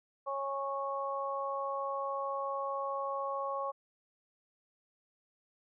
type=harmonic tone; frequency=275.4 Hz; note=C#4; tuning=11 cents flat; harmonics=2 / 3 / 4; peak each=-37 / -41 / -36 dBFS; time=0.26-3.72 s; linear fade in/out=20 ms; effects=none